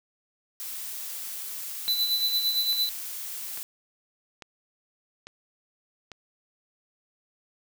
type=noise; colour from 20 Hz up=blue; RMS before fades=-36 dBFS; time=0.6-3.63 s; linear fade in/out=0 ms
type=tone with tremolo; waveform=square; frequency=3994 Hz; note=B7; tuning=19 cents sharp; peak=-22 dBFS; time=1.88-2.89 s; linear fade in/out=0 ms; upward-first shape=sine; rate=8.8 Hz; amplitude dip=55%
type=click train; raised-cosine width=0.2 ms; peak=-24 dBFS; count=6; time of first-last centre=1.88-6.117 s; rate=1.18 Hz
effects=none